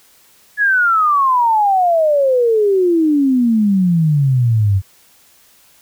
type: exponential sweep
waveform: sine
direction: down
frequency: 1714 to 93.2 Hz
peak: -10 dBFS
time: 0.57-4.82 s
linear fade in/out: 50 ms
effects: white hiss -50 dBFS RMS until 5.81 s